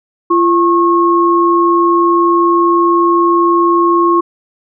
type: tone pair together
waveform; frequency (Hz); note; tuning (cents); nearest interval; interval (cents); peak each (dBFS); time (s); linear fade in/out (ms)
sine; 342.7 / 1088; F4 / C#6; -33 / -33; octave + minor sixth; 2000; -10; 0.3-4.21; 10
effects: none